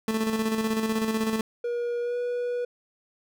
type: tone with tremolo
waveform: 30% pulse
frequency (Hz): 220.8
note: A3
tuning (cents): +6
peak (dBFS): -20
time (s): 0.08-1.41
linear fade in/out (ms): 2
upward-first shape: square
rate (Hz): 16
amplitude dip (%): 45
type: tone with pitch glide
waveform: triangle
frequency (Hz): 478.1 to 487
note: A#4 to B4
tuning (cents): +44 to -24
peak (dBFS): -24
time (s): 1.64-2.65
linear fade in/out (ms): 5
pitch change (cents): +32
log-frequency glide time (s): 2.01-2.17
effects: none